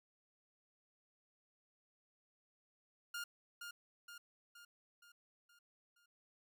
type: tone with echo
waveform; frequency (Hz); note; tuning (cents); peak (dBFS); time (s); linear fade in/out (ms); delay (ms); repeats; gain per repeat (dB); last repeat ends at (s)
sawtooth; 1412; F6; +19; -38; 3.14-3.24; 5; 470; 6; -5; 6.06
effects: none